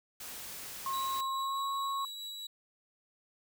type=noise; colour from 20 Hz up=white; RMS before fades=-44 dBFS; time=0.2-1.21 s; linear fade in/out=5 ms
type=tone with pitch glide; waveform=sine; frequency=1073 to 1098.1 Hz; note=C6 to C#6; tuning=+43 to -17 cents; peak=-32 dBFS; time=0.86-2.05 s; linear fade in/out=2 ms; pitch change=+40 cents; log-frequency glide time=1.34-1.64 s
type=tone with tremolo; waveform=40% pulse; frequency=3902 Hz; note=B7; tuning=22 cents flat; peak=-38 dBFS; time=0.93-2.47 s; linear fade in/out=5 ms; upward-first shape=triangle; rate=4.7 Hz; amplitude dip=25%
effects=none